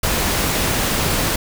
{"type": "noise", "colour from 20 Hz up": "pink", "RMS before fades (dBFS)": -19, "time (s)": [0.03, 1.36], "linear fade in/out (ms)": 5, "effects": []}